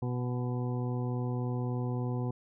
harmonic tone with a mistuned harmonic, 123.47 Hz, B2, in tune, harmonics 1 / 2 / 3 / 4 / 6 / 7 / 8, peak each -31 / -37 / -41 / -43 / -47 / -48 / -49 dBFS, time 0.02-2.31 s, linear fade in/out 5 ms, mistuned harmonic 8, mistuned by +24 cents, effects none

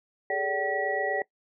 sine tone cluster, 404 / 432.2 / 575 / 764 / 1932 Hz, G#4 / A4 / D5 / G5 / B6, -48 / -31 / -37 / -45 / -39 cents, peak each -35 / -34 / -31 / -31 / -31 dBFS, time 0.3-1.22 s, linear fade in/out 2 ms, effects noise-tail reverb RT60 0.1 s tail -21 dB re dry

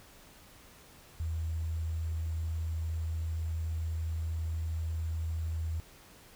sine tone with sample-and-hold, 81 Hz, E2, 30 cents flat, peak -31 dBFS, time 1.2-5.8 s, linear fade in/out 0 ms, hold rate 7350 Hz, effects pink hiss -56 dBFS RMS until 6.35 s

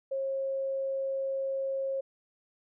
sine tone, 540 Hz, C#5, 45 cents flat, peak -29 dBFS, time 0.11-2.01 s, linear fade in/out 10 ms, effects none

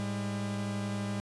45% pulse tone pair together, 106.16 / 200.4 Hz, G#2 / G3, +38 / +38 cents, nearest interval major seventh, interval 1100 cents, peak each -36 / -34 dBFS, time 0-1.2 s, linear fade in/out 0 ms, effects resampled to 24000 Hz

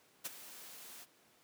white noise with ADSR envelope, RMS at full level -38 dBFS, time 0.24-1.06 s, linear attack 19 ms, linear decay 23 ms, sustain -14 dB, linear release 35 ms, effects pink hiss -67 dBFS RMS until 1.43 s + high-pass 200 Hz 12 dB/octave

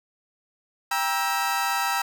30% pulse chord, E diminished, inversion first, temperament just, 791.1 / 949.3 / 1318.5 Hz, G5 / Bb5 / E6, +16 / +31 / 0 cents, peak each -25 dBFS, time 0.91-2.02 s, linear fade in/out 5 ms, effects none

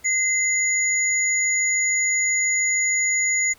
sine tone pair together, 2060 / 6847 Hz, C7 / A8, -28 / -48 cents, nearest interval octave + major sixth, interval 2080 cents, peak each -21 dBFS, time 0.04-3.54 s, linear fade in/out 20 ms, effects pink hiss -53 dBFS RMS until 3.58 s

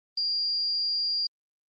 sine tone with amplitude modulation, 4772 Hz, D8, 27 cents sharp, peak -23 dBFS, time 0.17-1.27 s, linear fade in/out 5 ms, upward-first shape sine, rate 258 Hz, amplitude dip 40%, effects Opus 24 kbps

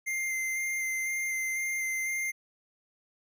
square tone with vibrato, 2093 Hz, C7, in tune, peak -30 dBFS, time 0.06-2.32 s, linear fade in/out 20 ms, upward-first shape square, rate 2 Hz, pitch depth 10 cents each way, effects none

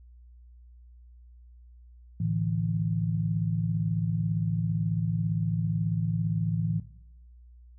sine chord, A suspended fourth, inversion none, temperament equal, 110 / 146.83 / 164.81 Hz, A2 / D3 / E3, 0 / 0 / 0 cents, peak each -28 / -34 / -28 dBFS, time 2.2-6.8 s, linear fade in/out 5 ms, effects noise-tail reverb RT60 0.8 s tail -17 dB re dry + added 60 Hz sine -49 dBFS peak until 7.78 s

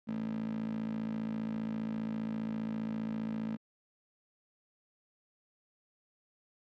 15% pulse tone with high-pass filter, 55 Hz, A1, in tune, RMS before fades -36 dBFS, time 0.07-3.57 s, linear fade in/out 20 ms, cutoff 220 Hz, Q 5.4, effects low-pass 3000 Hz 12 dB/octave + MP3 64 kbps

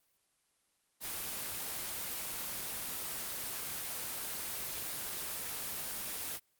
white noise, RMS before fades -39 dBFS, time 1-6.4 s, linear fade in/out 50 ms, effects white hiss -75 dBFS RMS until 6.59 s + Opus 24 kbps

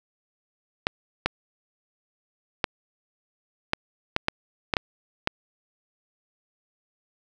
clicks, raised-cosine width 0.3 ms, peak -5 dBFS, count 9, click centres 0.869 / 1.26 / 2.642 / 3.734 / 4.164 / 4.284 / 4.738 / 4.768 / 5.274 s, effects none

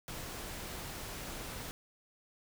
pink noise, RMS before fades -43 dBFS, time 0.08-1.71 s, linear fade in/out 0 ms, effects none

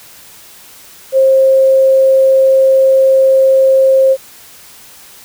sine tone, 532 Hz, C5, 29 cents sharp, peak -5 dBFS, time 1.12-4.17 s, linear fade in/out 50 ms, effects white hiss -38 dBFS RMS until 5.24 s

